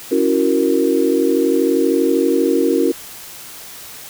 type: chord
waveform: sine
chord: F# dominant seventh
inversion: second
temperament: equal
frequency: 277.2 / 329.6 / 370 / 466.2 Hz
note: C#4 / E4 / F#4 / A#4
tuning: 0 / 0 / 0 / 0 cents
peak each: -18 dBFS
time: 0.11-2.92 s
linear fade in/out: 10 ms
effects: white hiss -35 dBFS RMS until 4.09 s